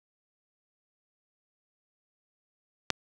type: click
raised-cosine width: 0.2 ms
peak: -6 dBFS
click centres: 2.903 s
effects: high-pass 60 Hz 12 dB/octave + 7-bit